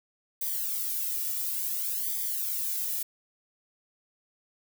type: noise with flanger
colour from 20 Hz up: violet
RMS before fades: -31 dBFS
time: 0.41-3.03 s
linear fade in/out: 5 ms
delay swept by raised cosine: 0.72 to 1.92 ms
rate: 0.57 Hz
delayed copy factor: -0.9
effects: none